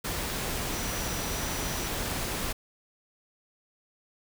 sine tone in noise, 5870 Hz, F#8, 15 cents flat, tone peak -41 dBFS, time 0.72-1.88 s, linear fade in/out 10 ms, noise pink, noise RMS -32 dBFS, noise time 0.04-2.53 s, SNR -12 dB, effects none

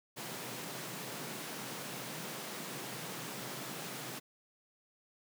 pink high-pass noise, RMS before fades -43 dBFS, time 0.16-4.2 s, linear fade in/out 20 ms, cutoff 120 Hz, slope 96 dB/octave, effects none

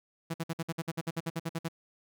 sawtooth tone bursts, 164.81 Hz, E3, in tune, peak -27 dBFS, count 15, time 0.3-1.685 s, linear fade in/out 10 ms, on 41 ms, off 55 ms, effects none

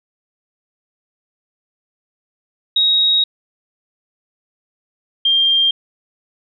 sine tone pair in turn, 3785 / 3192 Hz, A#7 / G7, +26 / +31 cents, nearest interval minor third, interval 295 cents, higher first, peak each -11 dBFS, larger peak neither, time 2.76-3.24 / 5.25-5.71 s, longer first, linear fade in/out 5 ms, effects none

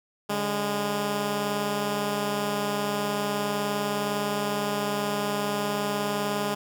10% pulse tone pair together, 143.4 / 205.3 Hz, D3 / G#3, -41 / -20 cents, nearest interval tritone, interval 621 cents, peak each -26 / -18 dBFS, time 0.29-6.55 s, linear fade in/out 10 ms, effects none

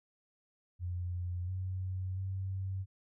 sine tone with pitch steps, 88.9 / 93.2 / 95.4 Hz, F2 / F#2 / G2, +31 / +13 / -47 cents, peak -34 dBFS, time 0.79-2.86 s, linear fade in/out 50 ms, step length 690 ms, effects none

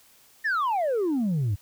sine exponential sweep, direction down, 1864.7 to 92.5 Hz, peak -20 dBFS, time 0.44-1.56 s, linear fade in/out 20 ms, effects tanh soft clip ceiling -21 dBFS + white hiss -57 dBFS RMS until 1.61 s

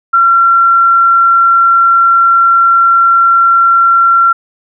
sine tone, 1365 Hz, F6, 40 cents flat, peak -4 dBFS, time 0.13-4.33 s, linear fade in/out 10 ms, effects none

